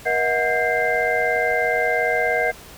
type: tone cluster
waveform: sine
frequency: 478.5 / 634 / 731 / 1596 / 2085 Hz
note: A#4 / D#5 / F#5 / G6 / C7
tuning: +45 / +32 / -21 / +31 / -7 cents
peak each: -24 dBFS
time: 0.05-2.52 s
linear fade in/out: 20 ms
effects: pink hiss -42 dBFS RMS until 2.77 s